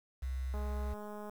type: tone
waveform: sine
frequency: 65 Hz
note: C2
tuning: 11 cents flat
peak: -34 dBFS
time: 0.22-0.94 s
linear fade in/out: 10 ms
type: click train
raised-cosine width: 1 ms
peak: -33 dBFS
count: 159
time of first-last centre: 0.54-1.296 s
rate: 209 Hz
effects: 9-bit